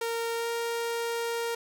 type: tone with pitch glide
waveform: sawtooth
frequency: 461.9 to 465.9 Hz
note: A#4 to A#4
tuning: -16 to -1 cents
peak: -25 dBFS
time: 0.01-1.55 s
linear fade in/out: 5 ms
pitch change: +15 cents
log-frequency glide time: 0.35-0.48 s
effects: none